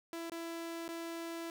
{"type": "tone with dropouts", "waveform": "sawtooth", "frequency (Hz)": 333.5, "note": "E4", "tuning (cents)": 20, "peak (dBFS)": -36, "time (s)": [0.13, 1.5], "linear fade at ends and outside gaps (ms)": 1, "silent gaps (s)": [[0.298, 0.319], [0.88, 0.889]], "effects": []}